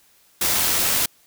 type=noise with amplitude modulation; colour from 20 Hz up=white; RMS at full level=-19 dBFS; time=0.41-1.06 s; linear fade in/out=5 ms; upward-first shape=sine; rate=81.9 Hz; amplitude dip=25%; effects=white hiss -57 dBFS RMS until 1.26 s